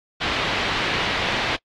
white low-pass noise, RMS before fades -24 dBFS, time 0.2-1.57 s, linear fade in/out 20 ms, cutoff 3500 Hz, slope 24 dB/octave, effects noise-tail reverb RT60 0.1 s tail -24 dB re dry + AAC 64 kbps

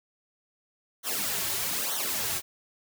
white noise with flanger, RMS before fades -30 dBFS, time 1.03-2.42 s, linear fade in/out 50 ms, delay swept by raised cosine 0.4 to 4.2 ms, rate 1.1 Hz, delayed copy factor -0.9, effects none

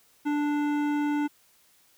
triangle tone with hard clipping, 293.7 Hz, D4, in tune, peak -26 dBFS, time 0.25-1.28 s, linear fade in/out 20 ms, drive 18 dB, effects white hiss -62 dBFS RMS until 1.97 s

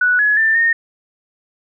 sine tone with pitch steps, 1476 / 1691 / 1781 / 1839 Hz, F#6 / G#6 / A6 / A#6, -5 / +31 / +21 / -24 cents, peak -11 dBFS, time 0.01-0.73 s, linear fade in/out 5 ms, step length 180 ms, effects none

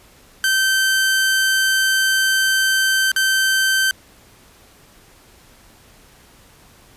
sawtooth tone with dropouts, 1550 Hz, G6, 20 cents flat, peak -11 dBFS, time 0.44-3.91 s, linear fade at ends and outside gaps 1 ms, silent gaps 3.117-3.162 s, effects pink hiss -49 dBFS RMS until 6.96 s + resampled to 32000 Hz

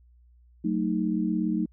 sine chord, D# diminished, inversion first, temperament just, 186.68 / 224 / 311.1 Hz, F#3 / A3 / D#4, +16 / +31 / 0 cents, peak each -28 dBFS, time 0.64-1.66 s, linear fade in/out 10 ms, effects added 60 Hz sine -54 dBFS peak until 1.72 s

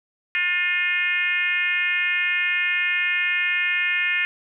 sine tone with frequency modulation, 2132 Hz, C7, 32 cents sharp, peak -19 dBFS, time 0.35-4.25 s, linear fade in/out 0 ms, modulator 352 Hz, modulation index 1.5, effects none

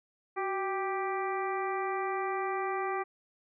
harmonic tone with a mistuned harmonic, 392 Hz, G4, in tune, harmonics 1 / 2 / 3 / 4 / 5 / 6, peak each -34 / -35 / -36 / -45 / -41 / -45 dBFS, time 0.36-3.04 s, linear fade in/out 20 ms, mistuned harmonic 1, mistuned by -71 cents, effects none

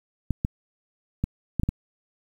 clicks, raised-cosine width 5 ms, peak -11 dBFS, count 6, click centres 0.307 / 0.449 / 1.24 / 1.597 / 1.634 / 1.69 s, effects 8-bit

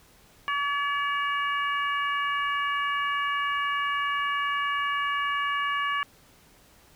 harmonic tone, 570 Hz, C#5, 48 cents sharp, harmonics 2 / 3 / 4 / 5, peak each -27 / -30 / -35 / -35 dBFS, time 0.48-6.03 s, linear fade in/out 0 ms, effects pink hiss -57 dBFS RMS until 6.95 s

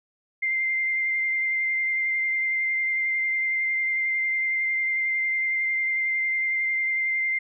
sine tone with vibrato, 2093 Hz, C7, in tune, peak -22 dBFS, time 0.42-7.39 s, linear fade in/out 10 ms, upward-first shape sine, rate 11 Hz, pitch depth 13 cents each way, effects none

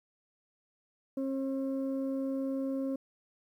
sine tone pair together, 269.1 / 538.2 Hz, C4 / C5, +49 / +49 cents, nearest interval octave, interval 1200 cents, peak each -30 / -35 dBFS, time 1.17-2.96 s, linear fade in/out 5 ms, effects tanh soft clip ceiling -27 dBFS + 11-bit

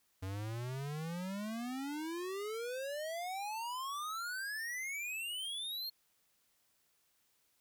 square exponential sweep, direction up, 92.5 to 4294 Hz, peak -39 dBFS, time 0.22-5.9 s, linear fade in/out 10 ms, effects white hiss -75 dBFS RMS until 7.6 s

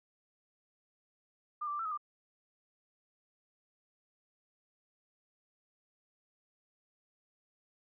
sine tone with pitch steps, 1206 / 1169 / 1181 / 1335 / 1263 / 1193 Hz, D6 / D6 / D6 / E6 / D#6 / D6, +46 / -8 / +9 / +22 / +26 / +27 cents, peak -34 dBFS, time 1.61-1.976 s, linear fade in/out 10 ms, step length 61 ms, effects none

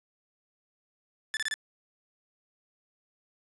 sawtooth tone bursts, 1746 Hz, A6, 14 cents flat, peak -25 dBFS, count 4, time 1.34-1.54 s, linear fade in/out 0 ms, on 29 ms, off 28 ms, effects resampled to 22050 Hz + 9-bit

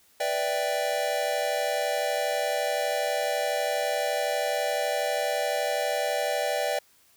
square chord, E minor seventh, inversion second, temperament equal, 493.9 / 587.3 / 659.3 / 784 Hz, B4 / D5 / E5 / G5, 0 / 0 / 0 / 0 cents, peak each -34 / -29 / -33 / -32 dBFS, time 0.2-6.79 s, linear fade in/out 5 ms, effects white hiss -61 dBFS RMS until 7.16 s

